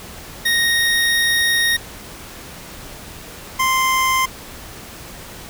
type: tone pair in turn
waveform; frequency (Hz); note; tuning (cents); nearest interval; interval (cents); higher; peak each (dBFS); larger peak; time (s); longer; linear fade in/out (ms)
25% pulse; 1864.7 / 1044.4; A#6 / C6; 0 / -3; minor seventh; 1003; first; -11; neither; 0.45-1.77 / 3.59-4.26; first; 10
effects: pink hiss -36 dBFS RMS until 5.49 s